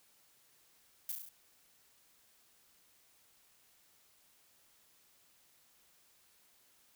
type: noise with echo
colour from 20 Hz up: violet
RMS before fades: -38 dBFS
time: 1.09-1.12 s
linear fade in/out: 2 ms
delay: 34 ms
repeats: 5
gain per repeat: -3 dB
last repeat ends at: 1.29 s
effects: white hiss -68 dBFS RMS until 6.95 s